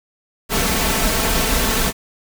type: noise with comb filter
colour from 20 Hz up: pink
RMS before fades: -18 dBFS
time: 0.49-1.93 s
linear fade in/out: 50 ms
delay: 4.5 ms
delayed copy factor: +0.6
effects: none

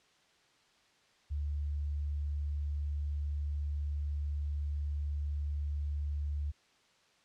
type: tone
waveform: sine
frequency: 73 Hz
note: D2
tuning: 10 cents flat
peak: -32 dBFS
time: 1.3-6.52 s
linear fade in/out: 20 ms
effects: white hiss -67 dBFS RMS until 7.24 s + low-pass 5000 Hz 12 dB/octave

